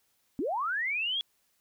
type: linear sweep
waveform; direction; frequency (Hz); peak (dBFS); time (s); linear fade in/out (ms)
sine; up; 235.9 to 3390; -28; 0.39-1.21; 0
effects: white hiss -72 dBFS RMS until 1.6 s